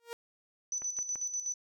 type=tone with exponential growth; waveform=sawtooth; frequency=468.7 Hz; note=A#4; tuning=9 cents sharp; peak=-32 dBFS; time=0-0.13 s; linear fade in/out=0 ms; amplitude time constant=27 ms
type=tone with tremolo; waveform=sine; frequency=5990 Hz; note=F#8; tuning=20 cents sharp; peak=-31 dBFS; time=0.72-1.54 s; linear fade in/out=2 ms; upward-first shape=square; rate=8.1 Hz; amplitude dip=60%
type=click train; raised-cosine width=0.5 ms; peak=-33 dBFS; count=3; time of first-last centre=0.82-1.157 s; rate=5.94 Hz
effects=none